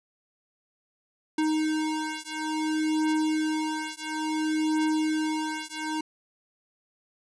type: beating tone pair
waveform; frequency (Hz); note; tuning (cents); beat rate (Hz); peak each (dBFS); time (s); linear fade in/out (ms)
square; 311.1 / 311.68; D#4 / D#4; 0 / +3; 0.58; -29; 1.38-6.01; 5
effects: resampled to 22050 Hz